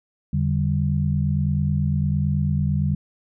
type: tone cluster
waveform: sine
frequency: 84.2 / 145.6 / 194.6 Hz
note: E2 / D3 / G3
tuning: +37 / -15 / -12 cents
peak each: -24 / -21 / -25 dBFS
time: 0.33-2.95 s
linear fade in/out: 5 ms
effects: none